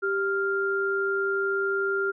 sine tone pair together, 392 / 1396.9 Hz, G4 / F6, 0 / 0 cents, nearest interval octave + minor seventh, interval 2200 cents, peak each -26 dBFS, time 0.02-2.12 s, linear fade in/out 20 ms, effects none

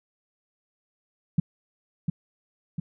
sine tone with echo, 164.81 Hz, E3, in tune, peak -15 dBFS, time 1.38-1.4 s, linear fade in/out 5 ms, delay 700 ms, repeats 2, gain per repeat -5 dB, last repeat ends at 2.8 s, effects none

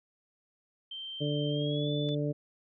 sine tone with pitch glide, 3132 to 3495 Hz, G7 to A7, -2 to -12 cents, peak -38 dBFS, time 0.91-2.15 s, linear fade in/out 5 ms, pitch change +190 cents, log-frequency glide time 1.49-1.9 s
harmonic tone, 146.83 Hz, D3, in tune, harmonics 1 / 2 / 3 / 4, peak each -31 / -34 / -36 / -37 dBFS, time 1.2-2.33 s, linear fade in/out 20 ms
clicks, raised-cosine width 0.2 ms, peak -36 dBFS, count 2, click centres 2.088 / 2.091 s
effects none

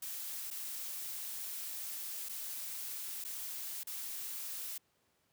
blue noise with dropouts, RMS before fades -42 dBFS, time 0.02-4.78 s, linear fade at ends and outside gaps 5 ms, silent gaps 0.504-0.51 / 2.288-2.293 / 3.241-3.248 / 3.834-3.87 s, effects pink hiss -75 dBFS RMS until 5.32 s + high-pass 100 Hz 12 dB/octave

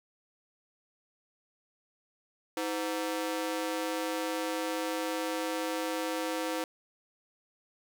sawtooth ring-modulated tone, 415.3 Hz, G#4, in tune, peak -24 dBFS, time 2.57-6.64 s, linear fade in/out 2 ms, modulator 95.3 Hz, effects none

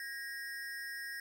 square ring-modulated tone, 1760 Hz, A6, in tune, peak -38 dBFS, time 0-1.2 s, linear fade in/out 2 ms, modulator 126 Hz, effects none

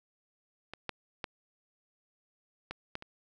clicks, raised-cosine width 0.3 ms, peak -25 / -18 / -19 / -22 / -20 / -29 dBFS, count 6, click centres 0.736 / 0.893 / 1.242 / 2.71 / 2.954 / 3.024 s, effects none

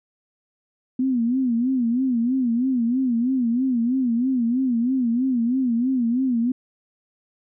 sine tone with vibrato, 246.9 Hz, B3, in tune, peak -18 dBFS, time 0.99-6.52 s, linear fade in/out 5 ms, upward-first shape sine, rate 3.1 Hz, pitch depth 130 cents each way, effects none

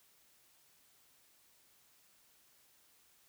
silence, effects white hiss -68 dBFS RMS until 3.28 s

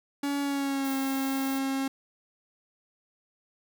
45% pulse tone with pitch glide, 282.8 to 269.6 Hz, C#4 to C#4, +35 to -48 cents, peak -27 dBFS, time 0.23-1.88 s, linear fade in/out 5 ms, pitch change -83 cents, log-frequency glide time 0.41-0.95 s
violet noise, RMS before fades -41 dBFS, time 0.84-1.59 s, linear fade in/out 10 ms
effects none

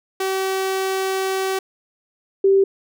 sawtooth / sine tone pair in turn, 382.2 / 390 Hz, G4 / G4, -44 / -9 cents, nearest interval unison, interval 35 cents, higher second, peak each -16 / -11 dBFS, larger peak second, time 0.2-1.59 / 2.44-2.64 s, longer first, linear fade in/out 5 ms, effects none

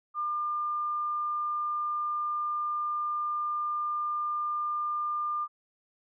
sine tone, 1200 Hz, D6, 37 cents sharp, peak -28 dBFS, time 0.14-5.48 s, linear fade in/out 50 ms, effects none

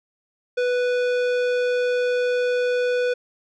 sine tone with tanh clipping, 493.9 Hz, B4, in tune, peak -21 dBFS, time 0.57-3.14 s, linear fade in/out 10 ms, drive 16 dB, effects none

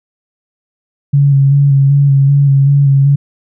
sine tone with vibrato, 139.5 Hz, C#3, 11 cents sharp, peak -5 dBFS, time 1.13-3.16 s, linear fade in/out 10 ms, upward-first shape square, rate 2.6 Hz, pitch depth 23 cents each way, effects none

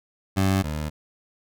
20% pulse tone pair in turn, 95.9 / 76.12 Hz, G2 / D#2, -37 / -37 cents, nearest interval major third, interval 400 cents, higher first, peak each -14 / -22 dBFS, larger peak first, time 0.36-0.63 / 0.63-0.9 s, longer neither, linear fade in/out 20 ms, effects none

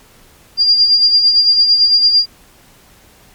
sine tone with tremolo, 4796 Hz, D8, 36 cents sharp, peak -5 dBFS, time 0.57-2.26 s, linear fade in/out 50 ms, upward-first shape sine, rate 8.9 Hz, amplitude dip 50%, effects pink hiss -46 dBFS RMS until 3.34 s + MP3 96 kbps

